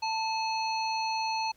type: harmonic tone with a mistuned harmonic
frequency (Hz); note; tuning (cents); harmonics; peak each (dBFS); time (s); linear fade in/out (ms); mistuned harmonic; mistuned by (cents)
860; A5; -40; 1 / 3 / 5 / 7; -29 / -37 / -36 / -46; 0.02-1.52; 10; 1; +56
effects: pink hiss -65 dBFS RMS until 1.56 s